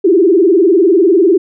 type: tone with vibrato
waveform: sine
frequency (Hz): 360.9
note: F#4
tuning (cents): -43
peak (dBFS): -5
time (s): 0.04-1.38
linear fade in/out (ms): 10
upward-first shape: sine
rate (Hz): 20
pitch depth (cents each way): 200
effects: none